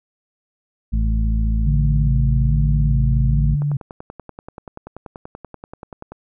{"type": "harmonic tone", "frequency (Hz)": 54.7, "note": "A1", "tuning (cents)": -9, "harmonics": [1, 2, 3, 4], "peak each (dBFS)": [-16, -26, -30, -27], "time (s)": [0.92, 3.56], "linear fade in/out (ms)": 20}
{"type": "tone with vibrato", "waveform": "sine", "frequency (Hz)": 139.1, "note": "C#3", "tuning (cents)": 6, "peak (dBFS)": -17, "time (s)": [1.66, 3.77], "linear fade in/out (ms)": 5, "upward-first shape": "square", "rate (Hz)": 1.2, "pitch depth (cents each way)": 77}
{"type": "click train", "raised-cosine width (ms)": 1, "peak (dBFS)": -20, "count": 27, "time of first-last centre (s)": [3.62, 6.12], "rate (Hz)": 10.4}
{"effects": []}